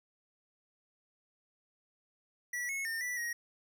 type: tone with pitch steps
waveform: square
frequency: 1946 / 2186 / 1817 / 1967 / 1887 Hz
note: B6 / C#7 / A#6 / B6 / A#6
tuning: -26 / -25 / -45 / -7 / +21 cents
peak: -35 dBFS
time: 2.53-3.33 s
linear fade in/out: 5 ms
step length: 160 ms
effects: none